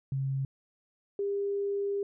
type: tone pair in turn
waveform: sine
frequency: 135.2 / 401.1 Hz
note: C#3 / G4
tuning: -43 / +40 cents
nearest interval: octave + perfect fifth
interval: 1883 cents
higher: second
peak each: -28 dBFS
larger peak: neither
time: 0.12-0.45 / 1.19-2.03 s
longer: second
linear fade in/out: 2 ms
effects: none